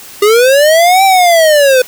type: linear two-way sweep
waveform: square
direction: up then down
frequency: 400.6 to 784 to 497.5 Hz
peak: -5 dBFS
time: 0.22-1.82 s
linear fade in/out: 5 ms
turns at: 1.04 s
effects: white hiss -32 dBFS RMS until 1.87 s